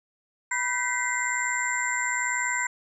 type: tone cluster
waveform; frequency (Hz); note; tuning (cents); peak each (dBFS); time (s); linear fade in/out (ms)
sine; 983 / 1531 / 1955 / 2076 / 7370; B5 / G6 / B6 / C7 / A#8; -8 / -41 / -18 / -14 / -21; -31; 0.51-2.67; 5
effects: none